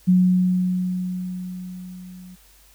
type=tone with level ramp; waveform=sine; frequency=182.5 Hz; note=F#3; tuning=24 cents flat; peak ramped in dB=-11 to -39 dBFS; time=0.07-2.36 s; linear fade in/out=20 ms; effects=added 50 Hz sine -54 dBFS peak until 2.74 s + white hiss -54 dBFS RMS until 2.74 s